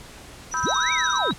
sine tone with tremolo, 5900 Hz, F#8, 6 cents flat, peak -28 dBFS, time 0.51-1.19 s, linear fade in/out 20 ms, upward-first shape square, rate 17 Hz, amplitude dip 80%
sine chord, E minor, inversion second, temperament equal with one note detuned, 987.8 / 1292.9 / 1568 Hz, B5 / E6 / G6, 0 / -34 / 0 cents, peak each -27 / -26 / -28 dBFS, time 0.54-1.31 s, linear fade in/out 0 ms
sine linear two-way sweep, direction up then down, 34.65 to 2358 to 108.7 Hz, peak -24 dBFS, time 0.63-1.34 s, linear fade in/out 10 ms, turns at 0.92 s
sine tone with vibrato, 3800 Hz, A#7, 33 cents sharp, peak -27 dBFS, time 0.66-1.33 s, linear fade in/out 10 ms, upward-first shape sine, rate 6.2 Hz, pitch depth 45 cents each way
effects pink hiss -43 dBFS RMS until 1.38 s + low-pass 10000 Hz 12 dB/octave

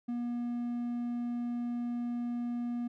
triangle tone, 240 Hz, B3, 49 cents flat, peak -30 dBFS, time 0.08-2.88 s, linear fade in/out 10 ms, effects none

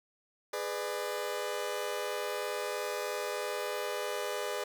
sawtooth chord, G# diminished, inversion none, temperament just, 415.3 / 498.4 / 598 Hz, G#4 / B4 / D5, 0 / +16 / +31 cents, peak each -34 dBFS, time 0.53-4.64 s, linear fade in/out 5 ms, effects none

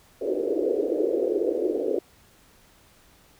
pink band-pass noise, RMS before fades -25 dBFS, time 0.21-1.99 s, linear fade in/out 5 ms, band 330 to 520 Hz, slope 48 dB/octave, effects pink hiss -57 dBFS RMS until 3.39 s

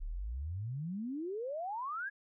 sine exponential sweep, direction up, 32.7 to 1700 Hz, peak -36 dBFS, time 0-2.1 s, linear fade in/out 20 ms, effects none

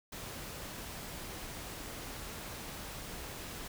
pink noise, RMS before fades -44 dBFS, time 0.12-3.68 s, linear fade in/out 5 ms, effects none

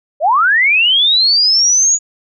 sine linear sweep, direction up, 552 to 6860 Hz, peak -8 dBFS, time 0.2-1.99 s, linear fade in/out 50 ms, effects none

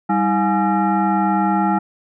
sine tone with frequency modulation, 320.4 Hz, E4, 49 cents flat, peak -14 dBFS, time 0.09-1.79 s, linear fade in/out 10 ms, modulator 517 Hz, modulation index 1.7, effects none

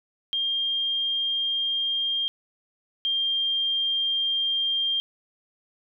sine tone pair in turn, 3207 / 3195 Hz, G7 / G7, +39 / +32 cents, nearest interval unison, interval 7 cents, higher first, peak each -23 / -22 dBFS, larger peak second, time 0.33-2.28 / 3.05-5 s, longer neither, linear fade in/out 0 ms, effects none

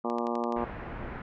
harmonic tone, 118.4 Hz, A#2, 27 cents sharp, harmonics 2 / 3 / 4 / 5 / 6 / 7 / 8 / 9 / 10, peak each -33 / -35 / -36 / -37 / -38 / -38 / -39 / -40 / -40 dBFS, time 0.04-0.65 s, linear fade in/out 10 ms
click train, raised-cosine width 0.2 ms, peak -27 dBFS, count 6, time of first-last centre 0.1-0.524 s, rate 11.8 Hz
pink low-pass noise, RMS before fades -39 dBFS, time 0.56-1.22 s, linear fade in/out 5 ms, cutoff 2000 Hz, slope 24 dB/octave
effects none

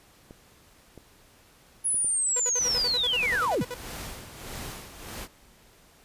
clicks, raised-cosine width 2 ms, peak -31 dBFS, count 4, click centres 0.309 / 0.977 / 1.944 / 2.046 s
sine linear sweep, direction down, 10510 to 37.55 Hz, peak -23 dBFS, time 1.84-3.64 s, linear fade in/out 20 ms
sawtooth tone bursts, 492.4 Hz, B4, 5 cents flat, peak -28 dBFS, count 15, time 2.36-3.744 s, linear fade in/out 5 ms, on 40 ms, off 56 ms
pink noise with tremolo, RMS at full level -37 dBFS, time 2.58-5.28 s, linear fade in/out 50 ms, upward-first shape sine, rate 1.6 Hz, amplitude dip 65%
effects pink hiss -57 dBFS RMS until 6.04 s + resampled to 32000 Hz

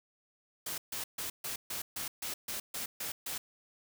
white noise bursts, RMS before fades -38 dBFS, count 11, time 0.66-3.38 s, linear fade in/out 5 ms, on 120 ms, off 140 ms, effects none

